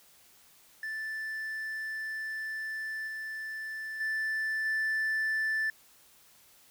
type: tone with level steps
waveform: triangle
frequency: 1760 Hz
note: A6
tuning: in tune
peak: -32 / -34 / -27 / -25 dBFS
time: 0.83-5.7 s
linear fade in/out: 2 ms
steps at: 3.07 / 4 / 4.65 s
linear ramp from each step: 10 ms
effects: tanh soft clip ceiling -21 dBFS + white hiss -60 dBFS RMS until 6.7 s